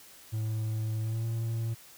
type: tone with pitch glide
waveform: triangle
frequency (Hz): 109.7 to 113.96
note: A2 to A#2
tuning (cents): -5 to -39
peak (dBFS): -27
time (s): 0.32-1.75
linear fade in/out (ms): 20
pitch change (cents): +66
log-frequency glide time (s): 1.01-1.24
effects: white hiss -53 dBFS RMS until 1.97 s